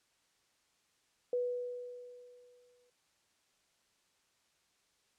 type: tone with exponential decay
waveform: sine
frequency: 491.5 Hz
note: B4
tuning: 8 cents flat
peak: -29 dBFS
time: 1.33-2.9 s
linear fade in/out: 2 ms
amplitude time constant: 340 ms
effects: white hiss -74 dBFS RMS until 5.18 s + low-pass 8000 Hz 12 dB/octave